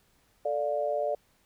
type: chord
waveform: sine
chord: D minor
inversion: second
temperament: just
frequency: 440.5 / 587.3 / 704.8 Hz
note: A4 / D5 / F5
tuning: +2 / 0 / +16 cents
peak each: -34 / -28 / -33 dBFS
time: 0.45-1.15 s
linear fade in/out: 5 ms
effects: pink hiss -67 dBFS RMS until 1.45 s